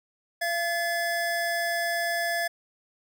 square tone pair together, 682.2 / 1719 Hz, F5 / A6, -41 / -41 cents, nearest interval octave + major third, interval 1600 cents, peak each -29 / -29 dBFS, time 0.41-2.48 s, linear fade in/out 10 ms, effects none

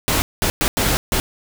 pink noise bursts at uneven times, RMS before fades -18 dBFS, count 5, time 0.08-0.22 / 0.42-0.5 / 0.61-0.68 / 0.77-0.97 / 1.12-1.2 s, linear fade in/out 0 ms, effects none

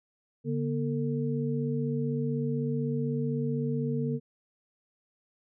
sine tone cluster, 142.7 / 238.6 / 451 Hz, D3 / A#3 / A4, -49 / +41 / +43 cents, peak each -30 / -31 / -34 dBFS, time 0.44-4.2 s, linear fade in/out 50 ms, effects none

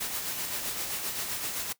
white noise with tremolo, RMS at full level -32 dBFS, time 0-1.73 s, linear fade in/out 10 ms, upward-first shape sine, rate 7.7 Hz, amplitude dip 40%, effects noise-tail reverb RT60 0.1 s tail -18 dB re dry

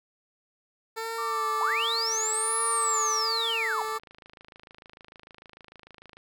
15% pulse tone with vibrato, 446 Hz, A4, 23 cents sharp, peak -25 dBFS, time 0.96-3.99 s, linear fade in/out 20 ms, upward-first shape sine, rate 1.3 Hz, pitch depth 36 cents each way
sine tone with tremolo, 1173 Hz, D6, 2 cents flat, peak -26 dBFS, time 1.18-3.98 s, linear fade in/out 5 ms, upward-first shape sine, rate 0.72 Hz, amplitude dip 85%
sine linear two-way sweep, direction up then down, 784 to 10160 to 784 Hz, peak -26 dBFS, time 1.61-3.82 s, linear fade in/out 2 ms, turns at 2.56 s
click train, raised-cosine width 0.3 ms, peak -32 dBFS, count 64, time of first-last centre 3.81-6.17 s, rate 26.7 Hz
effects none

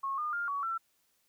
sine tone with pitch steps, 1091 / 1215 / 1404 / 1127 / 1344 Hz, C#6 / D#6 / F6 / C#6 / E6, -28 / -42 / +9 / +28 / +33 cents, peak -31 dBFS, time 0.03-0.78 s, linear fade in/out 10 ms, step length 150 ms, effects white hiss -73 dBFS RMS until 1.28 s

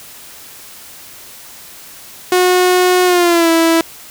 sawtooth tone with pitch glide, 363.4 to 329.4 Hz, F#4 to E4, -31 to -1 cents, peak -5 dBFS, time 2.32-3.81 s, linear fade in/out 2 ms, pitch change -170 cents, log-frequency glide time 3.05-3.5 s, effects white hiss -36 dBFS RMS until 4.1 s

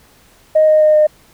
sine tone with pitch steps, 622.3 / 618 / 613.7 / 609.5 Hz, D#5 / D#5 / D#5 / D#5, 0 / -12 / -24 / -36 cents, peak -6 dBFS, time 0.55-1.07 s, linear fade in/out 10 ms, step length 130 ms, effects tanh soft clip ceiling -2 dBFS + pink hiss -49 dBFS RMS until 1.33 s

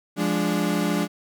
35% pulse chord, D diminished, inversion first, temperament equal, 174.61 / 207.7 / 293.7 Hz, F3 / Ab3 / D4, 0 / 0 / 0 cents, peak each -24 dBFS, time 0.16-1.08 s, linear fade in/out 50 ms, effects none

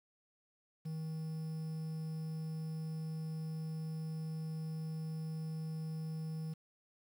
triangle tone with quantisation, 158.8 Hz, D#3, 36 cents sharp, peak -36 dBFS, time 0.85-6.54 s, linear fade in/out 10 ms, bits 10, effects none

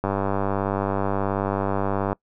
click train, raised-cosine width 1 ms, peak -10 dBFS, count 207, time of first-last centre 0.04-2.129 s, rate 98.6 Hz, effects noise-tail reverb RT60 0.1 s tail -24 dB re dry

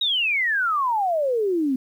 sine exponential sweep, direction down, 3848 to 251.7 Hz, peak -19 dBFS, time 0.01-1.76 s, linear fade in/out 5 ms, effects 9-bit

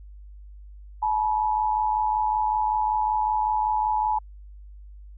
sine tone pair together, 860 / 965.3 Hz, A5 / B5, -40 / -40 cents, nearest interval major second, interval 200 cents, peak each -22 / -26 dBFS, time 1.02-4.19 s, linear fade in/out 10 ms, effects added 50 Hz sine -41 dBFS peak until 5.17 s

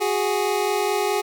25% pulse tone pair together, 370 / 414.7 Hz, F#4 / G#4, 0 / -3 cents, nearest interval major second, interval 197 cents, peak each -21 / -18 dBFS, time 0-1.22 s, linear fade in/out 20 ms, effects none

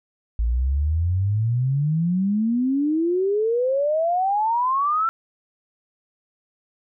sine exponential sweep, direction up, 54.7 to 1358 Hz, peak -18 dBFS, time 0.39-5.09 s, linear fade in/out 0 ms, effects none

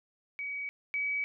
sine tone pair in turn, 2267 / 2277 Hz, C#7 / C#7, +38 / +46 cents, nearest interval unison, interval 8 cents, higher second, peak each -34 / -29 dBFS, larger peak second, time 0.39-0.69 / 0.94-1.24 s, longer neither, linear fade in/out 0 ms, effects none

